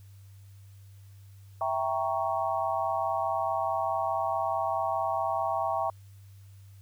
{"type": "chord", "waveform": "sine", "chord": "E diminished seventh", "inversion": "none", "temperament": "equal", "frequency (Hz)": [659.3, 784, 932.3, 1108.7], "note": ["E5", "G5", "Bb5", "Db6"], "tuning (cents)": [0, 0, 0, 0], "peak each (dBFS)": [-31, -31, -33, -33], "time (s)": [1.61, 5.9], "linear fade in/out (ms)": 2, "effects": ["added 98 Hz sine -48 dBFS peak until 6.81 s", "white hiss -65 dBFS RMS until 6.81 s"]}